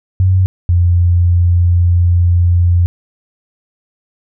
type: tone pair in turn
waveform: sine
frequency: 93.3 / 87.48 Hz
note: F#2 / F2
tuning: +15 / +3 cents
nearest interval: minor second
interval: 112 cents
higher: first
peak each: -7 dBFS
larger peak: neither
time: 0.2-0.46 / 0.69-2.86 s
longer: second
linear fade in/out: 0 ms
effects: none